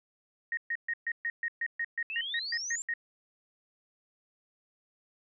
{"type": "tone bursts", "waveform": "sine", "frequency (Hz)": 1864.7, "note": "A#6", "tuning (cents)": 0, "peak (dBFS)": -29, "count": 14, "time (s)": [0.52, 2.938], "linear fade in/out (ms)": 2, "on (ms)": 52, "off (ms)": 130}
{"type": "exponential sweep", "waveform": "sine", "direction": "up", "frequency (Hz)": [2552, 7459], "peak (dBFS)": -34, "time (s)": [2.1, 2.82], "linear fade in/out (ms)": 0}
{"effects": []}